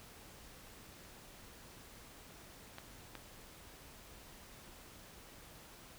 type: clicks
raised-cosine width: 0.3 ms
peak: -30 dBFS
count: 2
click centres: 2.784 / 3.153 s
effects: pink hiss -56 dBFS RMS until 5.98 s